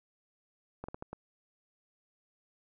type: slowing click train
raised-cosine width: 1 ms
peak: -26 dBFS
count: 5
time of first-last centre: 0.84-1.13 s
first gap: 45 ms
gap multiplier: 1.33
effects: none